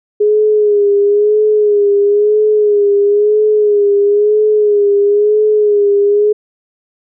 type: tone with vibrato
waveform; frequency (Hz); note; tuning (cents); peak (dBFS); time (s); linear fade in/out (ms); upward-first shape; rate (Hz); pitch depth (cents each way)
sine; 415.3; G#4; 0; -7; 0.2-6.33; 10; sine; 1; 49
effects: none